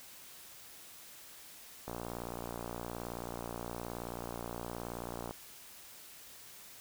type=click train; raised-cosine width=1 ms; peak=-26 dBFS; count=203; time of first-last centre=1.88-5.31 s; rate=58.9 Hz; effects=white hiss -53 dBFS RMS until 6.8 s